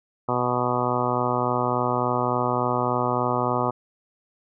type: harmonic tone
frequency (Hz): 123.47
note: B2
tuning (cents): 0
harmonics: 1 / 2 / 3 / 4 / 5 / 6 / 7 / 8 / 9 / 10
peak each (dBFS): -30 / -30 / -30 / -30 / -30 / -30 / -30 / -30 / -30 / -30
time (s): 0.28-3.71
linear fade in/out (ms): 10
effects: none